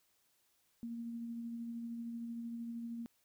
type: tone with tremolo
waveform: sine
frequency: 233.1 Hz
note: A#3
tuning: in tune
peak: -39 dBFS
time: 0.83-3.06 s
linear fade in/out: 0 ms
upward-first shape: sine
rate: 13 Hz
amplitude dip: 25%
effects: white hiss -75 dBFS RMS until 3.24 s